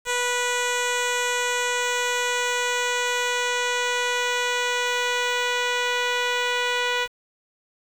10% pulse tone with low-pass filter sweep, 490 Hz, B4, 14 cents flat, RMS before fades -24 dBFS, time 0.05-7.08 s, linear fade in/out 50 ms, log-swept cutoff 8000 to 4500 Hz, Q 1.5, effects 7-bit

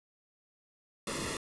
pink noise with comb filter, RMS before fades -36 dBFS, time 1.07-1.37 s, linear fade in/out 2 ms, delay 1.3 ms, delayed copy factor -0.75, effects resampled to 24000 Hz

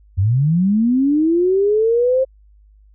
sine linear sweep, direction up, 87.31 to 533 Hz, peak -12 dBFS, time 0.17-2.25 s, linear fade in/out 20 ms, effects added 51 Hz sine -46 dBFS peak until 2.94 s

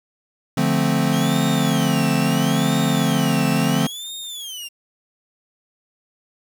square chord, D minor seventh, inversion none, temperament equal, 146.83 / 174.61 / 220 / 261.6 Hz, D3 / F3 / A3 / C4, 0 / 0 / 0 / 0 cents, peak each -23 dBFS, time 0.57-3.87 s, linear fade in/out 5 ms
sawtooth tone with vibrato, 3136 Hz, G7, in tune, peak -27 dBFS, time 1.12-4.69 s, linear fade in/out 20 ms, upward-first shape sine, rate 0.74 Hz, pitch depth 280 cents each way
effects 8-bit

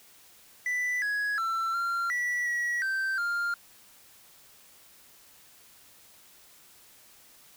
triangle tone with pitch steps, 1983 / 1670 / 1341 / 1380 / 1951 / 1922 / 1558 / 1400 Hz, B6 / G#6 / E6 / F6 / B6 / B6 / G6 / F6, +7 / +9 / +29 / -21 / -22 / -48 / -11 / +4 cents, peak -25 dBFS, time 0.66-3.54 s, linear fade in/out 2 ms, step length 360 ms, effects white hiss -56 dBFS RMS until 7.56 s

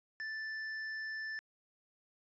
sine tone with tanh clipping, 1760 Hz, A6, in tune, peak -40 dBFS, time 0.2-1.39 s, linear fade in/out 0 ms, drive 9 dB, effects resampled to 16000 Hz

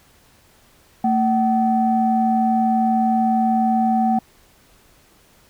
sine tone pair together, 225.4 / 758 Hz, A3 / F#5, +42 / +42 cents, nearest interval octave + major sixth, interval 2100 cents, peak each -17 dBFS, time 1.04-4.19 s, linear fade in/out 5 ms, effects tanh soft clip ceiling -7 dBFS + pink hiss -54 dBFS RMS until 5.49 s

